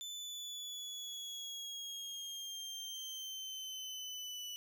30% pulse exponential sweep, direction down, 3518 to 2960 Hz, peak -40 dBFS, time 0.01-4.56 s, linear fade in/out 0 ms, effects none

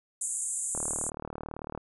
pink band-pass noise, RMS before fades -33 dBFS, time 0.21-1.1 s, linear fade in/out 5 ms, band 7000 to 10000 Hz, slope 96 dB/octave
click train, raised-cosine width 1 ms, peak -23 dBFS, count 40, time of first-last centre 0.75-1.776 s, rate 38 Hz
effects none

